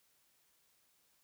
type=silence; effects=white hiss -73 dBFS RMS until 1.23 s